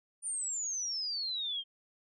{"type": "exponential sweep", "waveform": "sine", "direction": "down", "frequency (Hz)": [9397, 3143], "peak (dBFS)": -33, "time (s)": [0.22, 1.64], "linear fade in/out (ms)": 50, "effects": []}